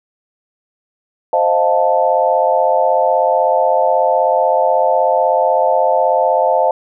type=chord; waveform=sine; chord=F dominant seventh; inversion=second; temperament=equal; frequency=523.3 / 622.3 / 698.5 / 880 Hz; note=C5 / Eb5 / F5 / A5; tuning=0 / 0 / 0 / 0 cents; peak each=-16 dBFS; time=1.33-6.71 s; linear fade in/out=2 ms; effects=none